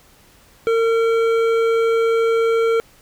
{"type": "tone with hard clipping", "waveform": "sine", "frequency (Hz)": 455.7, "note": "A#4", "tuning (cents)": -39, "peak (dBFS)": -16, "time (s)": [0.67, 2.8], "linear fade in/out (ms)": 0, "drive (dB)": 11, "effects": ["pink hiss -51 dBFS RMS until 3.01 s"]}